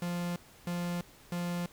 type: tone bursts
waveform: 45% pulse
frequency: 174.61 Hz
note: F3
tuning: in tune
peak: -32 dBFS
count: 3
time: 0.02-1.66 s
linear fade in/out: 2 ms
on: 340 ms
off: 310 ms
effects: pink hiss -57 dBFS RMS until 1.72 s